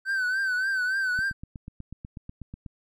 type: tone with vibrato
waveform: triangle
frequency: 1530 Hz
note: G6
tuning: 42 cents flat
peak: -22 dBFS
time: 0.05-1.33 s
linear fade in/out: 50 ms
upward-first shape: triangle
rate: 3.5 Hz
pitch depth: 81 cents each way
type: click train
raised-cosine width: 5 ms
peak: -26 dBFS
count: 13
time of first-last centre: 1.19-2.662 s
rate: 8.15 Hz
effects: none